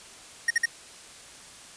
square tone bursts, 1864.7 Hz, A#6, in tune, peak -20 dBFS, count 3, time 0.48-0.657 s, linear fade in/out 5 ms, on 25 ms, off 51 ms, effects white hiss -47 dBFS RMS until 1.76 s + resampled to 22050 Hz

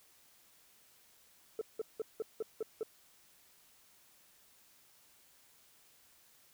sine tone bursts, 440 Hz, A4, in tune, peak -31 dBFS, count 7, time 1.59-2.831 s, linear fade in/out 2 ms, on 23 ms, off 180 ms, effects tanh soft clip ceiling -32 dBFS + white hiss -65 dBFS RMS until 6.53 s

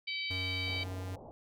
harmonic tone, 767 Hz, G5, 38 cents flat, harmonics 3 / 4 / 5 / 6, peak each -37 / -41 / -42 / -42 dBFS, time 0.07-0.84 s, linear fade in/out 10 ms
square tone, 92.9 Hz, F#2, 7 cents sharp, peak -38 dBFS, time 0.3-1.16 s, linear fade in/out 10 ms
white low-pass noise, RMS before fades -50 dBFS, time 0.67-1.31 s, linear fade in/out 0 ms, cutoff 860 Hz, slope 48 dB/octave
effects none

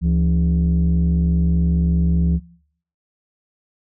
sine tone pair together, 71.65 / 170 Hz, D2 / F3, -42 / -46 cents, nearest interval octave + minor third, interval 1496 cents, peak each -15 dBFS, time 0.01-2.4 s, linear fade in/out 50 ms, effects noise-tail reverb RT60 0.6 s tail -21 dB re dry + tanh soft clip ceiling -11 dBFS

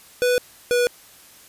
square tone pair in turn, 493.9 / 486.8 Hz, B4 / B4, 0 / -25 cents, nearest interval unison, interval 25 cents, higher first, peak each -17 dBFS, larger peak neither, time 0.22-0.38 / 0.71-0.87 s, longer neither, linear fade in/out 0 ms, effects white hiss -48 dBFS RMS until 1.48 s + resampled to 32000 Hz

